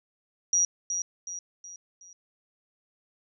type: tone with echo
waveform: sine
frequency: 5760 Hz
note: F#8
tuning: 47 cents flat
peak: -20 dBFS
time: 0.53-0.65 s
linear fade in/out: 2 ms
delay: 370 ms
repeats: 4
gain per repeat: -7 dB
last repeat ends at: 2.13 s
effects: none